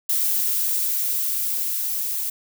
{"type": "noise with level ramp", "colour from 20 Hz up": "violet", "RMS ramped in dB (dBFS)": [-21, -26], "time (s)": [0.09, 2.3], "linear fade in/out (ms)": 5, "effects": []}